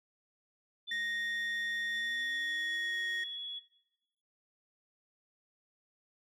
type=tone with pitch glide; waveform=sine; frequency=3520 to 3373 Hz; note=A7 to G#7; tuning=0 to +26 cents; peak=-38 dBFS; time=0.87-3.6 s; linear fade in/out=20 ms; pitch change=-74 cents; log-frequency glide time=1.89-2.99 s
type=tone; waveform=triangle; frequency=1864.7 Hz; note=A#6; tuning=in tune; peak=-31 dBFS; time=0.91-3.24 s; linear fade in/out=5 ms
effects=noise-tail reverb RT60 0.9 s tail -17 dB re dry + tanh soft clip ceiling -27 dBFS